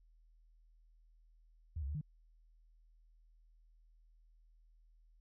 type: tone with pitch steps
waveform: sine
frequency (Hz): 78.7 / 66.6 / 73.3 / 150.7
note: D#2 / C2 / D2 / D3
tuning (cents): +20 / +31 / -3 / +45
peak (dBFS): -37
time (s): 1.76-2.012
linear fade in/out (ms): 5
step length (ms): 63
effects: added 40 Hz sine -63 dBFS peak until 5.2 s

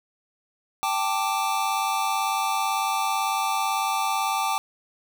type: chord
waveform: square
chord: G suspended second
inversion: none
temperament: just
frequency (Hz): 784 / 882 / 1176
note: G5 / A5 / D6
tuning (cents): 0 / +4 / +2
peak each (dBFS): -28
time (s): 0.83-4.58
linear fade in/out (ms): 0
effects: none

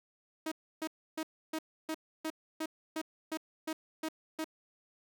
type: tone bursts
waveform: sawtooth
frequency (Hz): 316.4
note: D#4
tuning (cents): +29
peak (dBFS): -30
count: 12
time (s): 0.46-4.444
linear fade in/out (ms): 5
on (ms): 57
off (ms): 300
effects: none

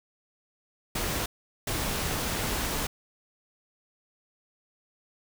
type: noise bursts at uneven times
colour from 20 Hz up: pink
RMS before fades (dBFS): -30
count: 2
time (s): 0.95-1.26 / 1.67-2.87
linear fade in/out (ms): 5
effects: none

